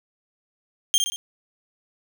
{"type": "tone with echo", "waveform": "25% pulse", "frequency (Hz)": 3192, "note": "G7", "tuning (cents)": 31, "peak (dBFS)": -12, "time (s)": [0.94, 0.98], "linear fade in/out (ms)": 0, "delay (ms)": 60, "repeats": 3, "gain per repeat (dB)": -5, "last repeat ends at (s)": 1.16, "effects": []}